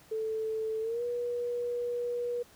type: tone with pitch glide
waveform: sine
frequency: 440 to 482.6 Hz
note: A4 to B4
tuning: 0 to -40 cents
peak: -30 dBFS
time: 0.11-2.43 s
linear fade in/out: 10 ms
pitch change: +160 cents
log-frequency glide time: 0.81-1.03 s
effects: pink hiss -58 dBFS RMS until 2.55 s + high-pass 60 Hz 12 dB/octave